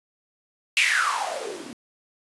blue noise with band-pass filter sweep, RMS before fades -25 dBFS, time 0.77-1.73 s, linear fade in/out 0 ms, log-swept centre 2600 to 230 Hz, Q 9.1, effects resampled to 24000 Hz

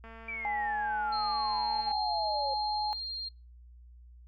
click train, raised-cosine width 0.5 ms, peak -35 dBFS, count 425, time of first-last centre 0.04-1.916 s, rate 226 Hz
sine exponential sweep, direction down, 2349 to 532 Hz, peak -35 dBFS, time 0.28-2.54 s, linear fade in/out 5 ms
sine tone with pitch glide, 830.6 to 843.2 Hz, G#5 to G#5, 0 to +26 cents, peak -30 dBFS, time 0.45-2.93 s, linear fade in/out 0 ms, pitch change +26 cents, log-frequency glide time 0.64-0.95 s
sine tone, 4204 Hz, C8, 7 cents sharp, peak -35 dBFS, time 1.12-3.29 s, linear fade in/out 10 ms
effects noise-tail reverb RT60 0.3 s tail -25 dB re dry + added 60 Hz sine -50 dBFS peak until 4.27 s

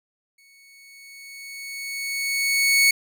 sawtooth tone with exponential growth, 2217 Hz, C#7, in tune, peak -10 dBFS, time 0.38-2.91 s, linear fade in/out 5 ms, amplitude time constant 550 ms, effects none

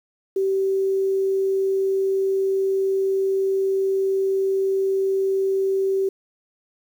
sine tone with quantisation, 386.4 Hz, G4, 25 cents flat, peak -18 dBFS, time 0.36-6.09 s, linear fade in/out 5 ms, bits 8, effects none

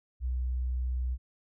sine tone, 62.6 Hz, B1, 24 cents sharp, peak -28 dBFS, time 0.2-1.18 s, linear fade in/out 50 ms, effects none

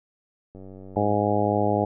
click train, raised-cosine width 2 ms, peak -30 dBFS, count 57, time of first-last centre 0.55-1.137 s, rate 95.4 Hz
harmonic tone, 103.6 Hz, G#2, 4 cents flat, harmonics 1 / 2 / 3 / 4 / 5 / 6 / 7 / 8, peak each -28 / -28 / -28 / -28 / -28 / -28 / -28 / -28 dBFS, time 0.96-1.85 s, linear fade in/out 5 ms
effects none

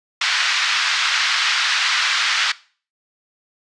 pink band-pass noise, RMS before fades -19 dBFS, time 0.21-2.52 s, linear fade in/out 5 ms, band 1300 to 5200 Hz, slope 24 dB/octave, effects noise-tail reverb RT60 0.4 s tail -19 dB re dry + resampled to 22050 Hz

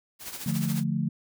white noise with tremolo, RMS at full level -36 dBFS, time 0.19-0.84 s, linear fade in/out 50 ms, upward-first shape sine, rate 14 Hz, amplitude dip 60%
sine chord, D minor, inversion none, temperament equal, 146.83 / 174.61 / 220 Hz, D3 / F3 / A3, 0 / 0 / 0 cents, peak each -29 dBFS, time 0.46-1.09 s, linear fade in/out 5 ms
effects none

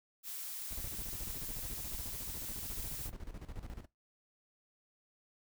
blue noise, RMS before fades -43 dBFS, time 0.23-3.11 s, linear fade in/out 50 ms
brown noise with tremolo, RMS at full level -44 dBFS, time 0.7-3.86 s, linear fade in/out 20 ms, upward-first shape square, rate 14 Hz, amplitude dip 70%
effects noise-tail reverb RT60 0.2 s tail -19 dB re dry

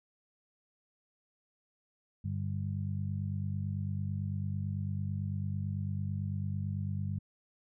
harmonic tone, 49 Hz, G1, in tune, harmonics 2 / 3 / 4, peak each -34 / -38 / -40 dBFS, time 2.24-7.19 s, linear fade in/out 10 ms, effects none

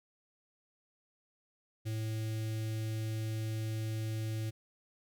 square tone with notch filter, 110 Hz, A2, in tune, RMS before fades -36 dBFS, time 1.85-4.51 s, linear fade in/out 20 ms, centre 1000 Hz, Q 0.55, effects none

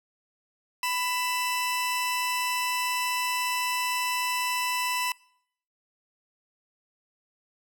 sawtooth tone pair together, 994.5 / 2658 Hz, B5 / E7, +12 / +14 cents, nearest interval octave + perfect fourth, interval 1702 cents, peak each -24 / -27 dBFS, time 0.83-5.12 s, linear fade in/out 2 ms, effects noise-tail reverb RT60 0.7 s tail -25 dB re dry

